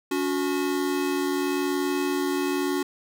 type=tone pair together; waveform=square; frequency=284.2 / 365.1 Hz; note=C#4 / F#4; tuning=+43 / -23 cents; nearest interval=major third; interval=434 cents; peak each=-27 dBFS; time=0.11-2.83 s; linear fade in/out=5 ms; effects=none